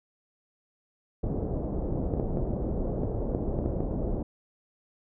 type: low-pass noise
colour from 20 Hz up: pink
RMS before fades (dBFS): -30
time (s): 1.23-4.23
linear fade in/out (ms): 5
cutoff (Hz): 600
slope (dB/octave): 24
type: clicks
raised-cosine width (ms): 2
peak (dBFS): -15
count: 8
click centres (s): 2.138 / 2.198 / 2.372 / 3.034 / 3.349 / 3.589 / 3.66 / 3.805
effects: none